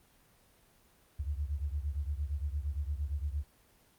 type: beating tone pair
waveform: sine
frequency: 69.7 / 78.4 Hz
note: C#2 / D#2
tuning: +10 / +14 cents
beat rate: 8.7 Hz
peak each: -34 / -37 dBFS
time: 1.19-3.44 s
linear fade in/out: 10 ms
effects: pink hiss -65 dBFS RMS until 3.98 s + Opus 24 kbps